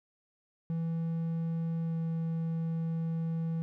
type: tone with pitch glide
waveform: triangle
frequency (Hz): 164.9 to 163.95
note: E3 to E3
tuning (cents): +1 to -9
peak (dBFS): -28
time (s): 0.7-3.62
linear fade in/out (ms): 0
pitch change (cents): -10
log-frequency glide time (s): 1.83-1.95
effects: none